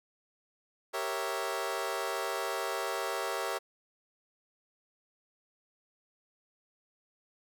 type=chord; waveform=20% pulse; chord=G diminished seventh; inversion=none; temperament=equal; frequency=392 / 466.2 / 554.4 / 659.3 Hz; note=G4 / Bb4 / Db5 / Fb5; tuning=0 / 0 / 0 / 0 cents; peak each=-33 dBFS; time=0.93-3.59 s; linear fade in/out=20 ms; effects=none